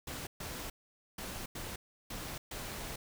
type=noise bursts at uneven times; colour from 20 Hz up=pink; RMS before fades=-42 dBFS; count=6; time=0.07-0.27 / 0.4-0.7 / 1.18-1.46 / 1.55-1.76 / 2.1-2.38 / 2.51-2.96 s; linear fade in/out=5 ms; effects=none